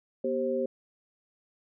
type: tone cluster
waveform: sine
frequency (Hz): 242.2 / 390 / 530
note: B3 / G4 / C5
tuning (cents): -34 / -9 / +22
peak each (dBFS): -33 / -31 / -29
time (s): 0.24-0.66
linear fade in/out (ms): 5
effects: none